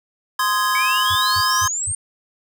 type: chord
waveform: square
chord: Ab major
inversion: first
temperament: just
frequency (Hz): 1038.3 / 1245.9 / 1661.2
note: C6 / Eb6 / Ab6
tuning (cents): -14 / +2 / 0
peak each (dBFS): -20 / -25 / -23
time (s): 0.39-1.68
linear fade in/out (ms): 5
type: exponential sweep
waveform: sine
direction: up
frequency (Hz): 2217 to 8900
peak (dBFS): -21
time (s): 0.75-1.95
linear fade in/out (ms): 2
type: tone bursts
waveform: sine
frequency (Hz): 93.8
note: F#2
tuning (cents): +24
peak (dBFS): -26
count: 4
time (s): 1.1-1.924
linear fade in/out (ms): 10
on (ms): 56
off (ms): 200
effects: none